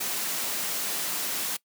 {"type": "high-pass noise", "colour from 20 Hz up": "white", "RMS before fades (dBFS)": -30, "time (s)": [0, 1.57], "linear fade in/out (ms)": 10, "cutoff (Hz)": 160, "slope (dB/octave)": 24, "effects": ["noise-tail reverb RT60 0.1 s tail -21 dB re dry"]}